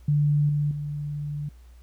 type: tone with level steps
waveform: sine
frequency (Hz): 147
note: D3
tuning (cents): +2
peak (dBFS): -18 / -21 / -28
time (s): 0.08-1.49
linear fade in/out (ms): 5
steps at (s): 0.49 / 0.71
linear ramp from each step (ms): 2
effects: added 60 Hz sine -46 dBFS peak until 1.82 s + pink hiss -63 dBFS RMS until 1.82 s